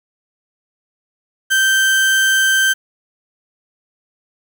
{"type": "tone", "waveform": "35% pulse", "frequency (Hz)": 1559, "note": "G6", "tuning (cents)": -10, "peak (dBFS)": -10, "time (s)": [1.5, 2.74], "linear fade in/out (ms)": 20, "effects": ["7-bit"]}